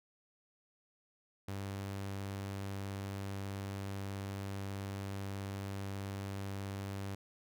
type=tone; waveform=sawtooth; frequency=98.4 Hz; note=G2; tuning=7 cents sharp; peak=-35 dBFS; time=1.48-7.15 s; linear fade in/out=5 ms; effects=none